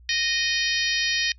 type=harmonic tone with a mistuned harmonic; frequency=619 Hz; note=D#5; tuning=9 cents flat; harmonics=3 / 4 / 5 / 6 / 7 / 8 / 9; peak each=-27 / -28 / -29 / -30 / -30 / -31 / -32 dBFS; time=0.09-1.32 s; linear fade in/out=2 ms; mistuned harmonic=9; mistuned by=+16 cents; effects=noise-tail reverb RT60 0.1 s tail -24 dB re dry + added 60 Hz sine -47 dBFS peak until 1.38 s